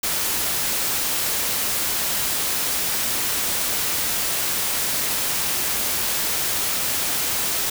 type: noise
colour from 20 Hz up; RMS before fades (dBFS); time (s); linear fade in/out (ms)
white; -23; 0.03-7.7; 5
effects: none